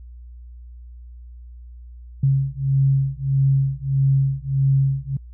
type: beating tone pair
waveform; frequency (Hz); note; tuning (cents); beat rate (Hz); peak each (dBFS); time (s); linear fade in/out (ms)
sine; 135.5 / 137.1; C#3 / C#3; -39 / -19; 1.6; -19 / -19; 2.23-5.17; 5
effects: added 60 Hz sine -37 dBFS peak until 5.33 s